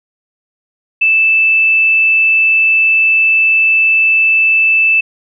sine tone, 2637 Hz, E7, in tune, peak -7 dBFS, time 1.01-5.01 s, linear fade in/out 10 ms, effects none

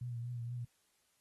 sine tone with vibrato, 120 Hz, B2, 49 cents flat, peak -38 dBFS, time 0.01-0.65 s, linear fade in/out 5 ms, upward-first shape triangle, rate 4.2 Hz, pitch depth 51 cents each way, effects white hiss -75 dBFS RMS until 1.2 s + AAC 32 kbps

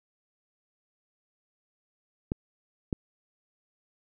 clicks, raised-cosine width 3 ms, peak -15 dBFS, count 2, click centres 2.319 / 2.928 s, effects none

